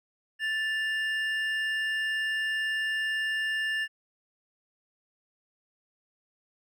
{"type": "tone pair together", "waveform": "triangle", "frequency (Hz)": [1760, 2818], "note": ["A6", "F7"], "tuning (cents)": [0, 15], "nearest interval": "minor sixth", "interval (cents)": 815, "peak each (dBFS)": [-26, -33], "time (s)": [0.39, 3.88], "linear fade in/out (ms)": 50, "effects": []}